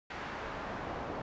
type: noise with band-pass filter sweep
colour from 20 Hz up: brown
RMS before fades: -40 dBFS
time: 0.1-1.22 s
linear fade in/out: 5 ms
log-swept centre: 1600 to 800 Hz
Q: 0.92
effects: resampled to 16000 Hz